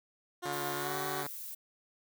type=tone with pitch glide; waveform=15% pulse; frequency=356.2 to 377.4 Hz; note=F4 to F#4; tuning=+34 to +34 cents; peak=-30 dBFS; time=0.42-1.24 s; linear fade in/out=20 ms; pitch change=+100 cents; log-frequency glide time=0.76-0.96 s
type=tone; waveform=5% pulse; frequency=143.7 Hz; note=D3; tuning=37 cents flat; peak=-26 dBFS; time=0.45-1.27 s; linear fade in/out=5 ms
type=noise; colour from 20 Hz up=violet; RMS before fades=-43 dBFS; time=0.52-1.55 s; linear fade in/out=10 ms
effects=none